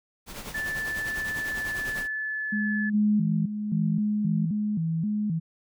pink noise with tremolo, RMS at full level -36 dBFS, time 0.26-2.08 s, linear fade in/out 50 ms, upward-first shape triangle, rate 10 Hz, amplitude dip 65%
sine tone with pitch glide, 1751 to 1725.9 Hz, A6 to A6, -9 to -34 cents, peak -28 dBFS, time 0.54-2.9 s, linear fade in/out 10 ms, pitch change -25 cents, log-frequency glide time 1.28-2.55 s
sine tone, 210 Hz, G#3, 19 cents sharp, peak -25 dBFS, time 2.52-4.46 s, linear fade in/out 10 ms
sine tone with vibrato, 185.1 Hz, F#3, 1 cent sharp, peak -24 dBFS, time 2.93-5.4 s, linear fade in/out 20 ms, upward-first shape square, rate 1.9 Hz, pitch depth 220 cents each way
effects none

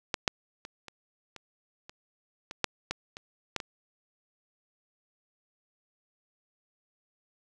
clicks, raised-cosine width 0.2 ms, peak -10 / -6 / -24 / -26 / -26 / -27 / -22 / -7 / -13 / -24 / -12 / -19 dBFS, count 12, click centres 0.142 / 0.278 / 0.651 / 0.883 / 1.363 / 1.895 / 2.511 / 2.643 / 2.91 / 3.169 / 3.563 / 3.602 s, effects none

